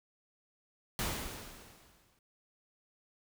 pink noise with exponential decay, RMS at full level -33 dBFS, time 0.99-2.19 s, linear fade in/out 1 ms, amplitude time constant 260 ms, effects none

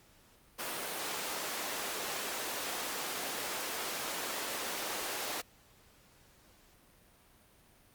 pink high-pass noise, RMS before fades -38 dBFS, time 0.58-5.42 s, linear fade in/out 20 ms, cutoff 420 Hz, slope 12 dB/octave, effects pink hiss -63 dBFS RMS until 7.94 s + Opus 48 kbps

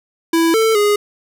square tone with pitch steps, 330.5 / 445.1 / 413.7 Hz, E4 / A4 / G#4, +5 / +20 / -7 cents, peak -12 dBFS, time 0.33-0.96 s, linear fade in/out 5 ms, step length 210 ms, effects none

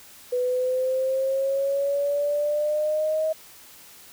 sine exponential sweep, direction up, 493.9 to 634 Hz, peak -21 dBFS, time 0.32-3.33 s, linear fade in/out 10 ms, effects white hiss -48 dBFS RMS until 4.12 s

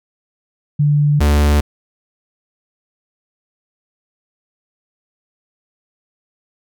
sine / 45% pulse tone pair in turn, 146.83 / 73.42 Hz, D3 / D2, 0 / 0 cents, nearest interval octave, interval 1200 cents, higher first, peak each -10 dBFS, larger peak neither, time 0.79-1.2 / 1.2-1.61 s, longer neither, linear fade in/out 10 ms, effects none

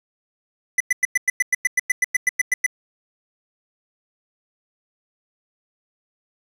square tone bursts, 2000 Hz, B6, 21 cents sharp, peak -15 dBFS, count 16, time 0.78-2.664 s, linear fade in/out 5 ms, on 24 ms, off 100 ms, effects low-pass 12000 Hz 12 dB/octave + 7-bit

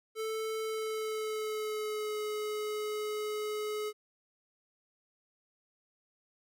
square tone with pitch glide, 440 to 424 Hz, A4 to G#4, 0 to +36 cents, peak -34 dBFS, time 0.15-3.93 s, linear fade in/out 50 ms, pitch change -64 cents, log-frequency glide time 0.61-2.2 s, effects none

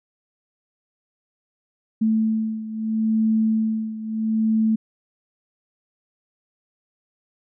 sine beating tone pair, 220 / 220.76 Hz, A3 / A3, 0 / +6 cents, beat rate 0.76 Hz, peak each -20 / -24 dBFS, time 2.01-4.76 s, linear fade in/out 10 ms, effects none

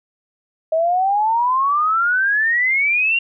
sine exponential sweep, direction up, 630 to 2794 Hz, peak -14 dBFS, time 0.72-3.19 s, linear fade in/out 5 ms, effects none

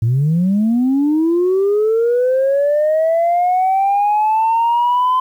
sine linear sweep, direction up, 108.2 to 1027 Hz, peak -10 dBFS, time 0.02-5.2 s, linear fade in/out 5 ms, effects tanh soft clip ceiling -9 dBFS + 8-bit

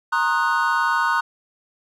triangle chord, C half-diminished seventh, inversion third, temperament equal with one note detuned, 932.3 / 1071 / 1244.5 / 1480 Hz, Bb5 / C6 / Eb6 / Gb6, 0 / +40 / 0 / 0 cents, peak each -21 / -23 / -22 / -20 dBFS, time 0.12-1.21 s, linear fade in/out 10 ms, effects none

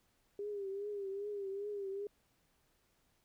sine tone with vibrato, 401.2 Hz, G4, 40 cents sharp, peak -38 dBFS, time 0.39-2.07 s, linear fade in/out 2 ms, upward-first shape triangle, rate 2.5 Hz, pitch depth 78 cents each way, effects pink hiss -75 dBFS RMS until 3.24 s

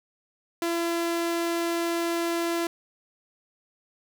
sawtooth tone, 338.4 Hz, E4, 45 cents sharp, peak -21 dBFS, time 0.62-2.67 s, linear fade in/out 2 ms, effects none

